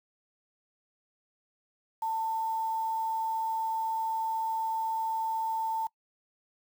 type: tone with quantisation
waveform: sine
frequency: 893 Hz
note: A5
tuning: 25 cents sharp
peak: -28 dBFS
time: 2.02-5.87 s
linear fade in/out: 5 ms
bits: 8
effects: noise-tail reverb RT60 0.1 s tail -23 dB re dry